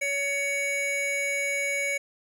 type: tone pair together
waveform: square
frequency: 564 / 2240 Hz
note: C#5 / C#7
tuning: +30 / +18 cents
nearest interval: 2 octaves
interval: 2388 cents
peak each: -33 / -27 dBFS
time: 0.01-1.98 s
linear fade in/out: 10 ms
effects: low-pass 12000 Hz 12 dB/octave + 10-bit